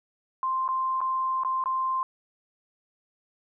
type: tone with dropouts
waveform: sine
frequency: 1046.5 Hz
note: C6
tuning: in tune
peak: -24 dBFS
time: 0.43-2.03 s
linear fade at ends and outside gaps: 1 ms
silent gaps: 0.679-0.688 / 1.006-1.014 / 1.435-1.448 / 1.639-1.658 s
effects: none